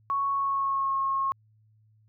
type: tone with pitch glide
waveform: sine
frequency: 1108.7 to 1084.6 Hz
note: C#6 to C#6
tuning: 0 to -38 cents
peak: -24 dBFS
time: 0.1-1.32 s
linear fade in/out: 0 ms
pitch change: -38 cents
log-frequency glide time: 0.31-0.95 s
effects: added 108 Hz sine -59 dBFS peak until 2.08 s